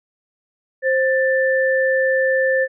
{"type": "tone pair together", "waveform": "sine", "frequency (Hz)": [526, 1768], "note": ["C5", "A6"], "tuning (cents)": [9, 8], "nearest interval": "octave + major sixth", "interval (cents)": 2099, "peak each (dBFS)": [-16, -19], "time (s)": [0.82, 2.68], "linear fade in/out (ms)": 50, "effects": []}